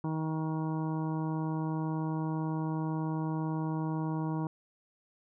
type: harmonic tone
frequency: 158.1 Hz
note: D#3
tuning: 28 cents sharp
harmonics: 1 / 2 / 3 / 4 / 5 / 6 / 7 / 9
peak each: -32 / -35 / -46 / -48 / -46 / -42 / -48 / -56 dBFS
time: 0.04-4.47 s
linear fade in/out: 2 ms
effects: none